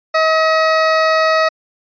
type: tone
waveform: 20% pulse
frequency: 637 Hz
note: D#5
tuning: 41 cents sharp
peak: -6 dBFS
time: 0.14-1.49 s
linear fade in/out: 10 ms
effects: resampled to 11025 Hz